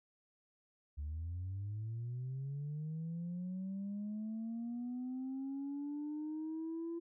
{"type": "linear sweep", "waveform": "sine", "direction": "up", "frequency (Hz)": [71, 339.1], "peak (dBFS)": -37, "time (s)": [0.97, 7], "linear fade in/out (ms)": 20, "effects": ["tanh soft clip ceiling -36 dBFS"]}